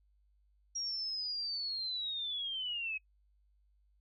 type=linear sweep; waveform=sine; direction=down; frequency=5660 to 2531 Hz; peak=-35 dBFS; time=0.75-2.98 s; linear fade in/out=10 ms; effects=noise-tail reverb RT60 0.1 s tail -23 dB re dry + added 50 Hz sine -67 dBFS peak until 4 s